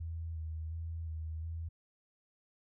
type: tone with vibrato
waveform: sine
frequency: 80.9 Hz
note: E2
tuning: 32 cents flat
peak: -37 dBFS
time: 0-1.69 s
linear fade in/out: 10 ms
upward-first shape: square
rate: 1.4 Hz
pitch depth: 27 cents each way
effects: none